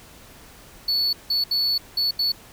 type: tone bursts at uneven times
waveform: triangle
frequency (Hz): 4435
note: C#8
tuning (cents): 0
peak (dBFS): -18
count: 5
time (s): 0.88-1.13 / 1.3-1.44 / 1.51-1.78 / 1.97-2.11 / 2.19-2.32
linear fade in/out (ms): 5
effects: pink hiss -47 dBFS RMS until 2.52 s